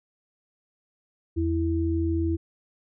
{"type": "tone pair together", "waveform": "sine", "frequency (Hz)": [83.21, 329.6], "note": ["E2", "E4"], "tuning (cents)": [17, 0], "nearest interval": "2 octaves", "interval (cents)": 2383, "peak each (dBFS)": -25, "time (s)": [1.36, 2.37], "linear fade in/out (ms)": 20, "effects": []}